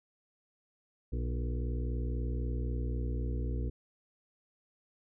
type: harmonic tone with a mistuned harmonic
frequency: 60.2 Hz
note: B1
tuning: 44 cents flat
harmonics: 1 / 2 / 4 / 5 / 6 / 7 / 8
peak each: -32 / -38 / -44 / -46 / -48 / -49 / -50 dBFS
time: 1.12-3.7 s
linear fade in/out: 10 ms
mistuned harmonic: 7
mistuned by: +66 cents
effects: none